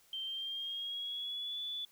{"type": "tone with pitch glide", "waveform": "sine", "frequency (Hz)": [3136, 3460], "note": ["G7", "A7"], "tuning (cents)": [0, -30], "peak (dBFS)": -37, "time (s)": [0.13, 1.85], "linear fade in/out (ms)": 2, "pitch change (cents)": 170, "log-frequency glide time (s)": [0.25, 1.61], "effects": ["white hiss -66 dBFS RMS until 1.91 s"]}